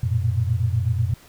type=tone cluster; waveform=sine; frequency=90.1 / 112.7 / 120.8 Hz; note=F#2 / A2 / B2; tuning=-45 / +42 / -38 cents; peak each=-23 dBFS; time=0.03-1.14 s; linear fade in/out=5 ms; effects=pink hiss -50 dBFS RMS until 1.28 s